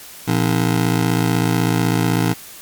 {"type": "ring-modulated tone", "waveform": "25% pulse", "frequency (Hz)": 144.3, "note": "D3", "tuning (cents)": -30, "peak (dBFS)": -8, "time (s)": [0.27, 2.34], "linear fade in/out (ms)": 20, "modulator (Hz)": 28, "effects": ["white hiss -38 dBFS RMS until 2.61 s", "MP3 96 kbps"]}